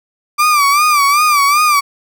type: tone with vibrato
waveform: 35% pulse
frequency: 1174.7 Hz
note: D6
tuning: in tune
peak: -7 dBFS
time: 0.38-1.81 s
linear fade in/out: 20 ms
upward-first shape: sine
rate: 2.6 Hz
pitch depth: 88 cents each way
effects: none